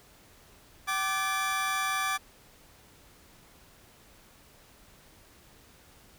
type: tone cluster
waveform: 30% pulse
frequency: 765 / 1176 / 1722 Hz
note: G5 / D6 / A6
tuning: -42 / +2 / -38 cents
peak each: -33 / -27 / -31 dBFS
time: 0.87-2.18 s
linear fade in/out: 20 ms
effects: pink hiss -57 dBFS RMS until 6.18 s